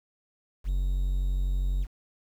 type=tone; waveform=triangle; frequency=46.14 Hz; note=F#1; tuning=4 cents flat; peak=-22 dBFS; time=0.64-1.87 s; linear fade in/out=50 ms; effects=9-bit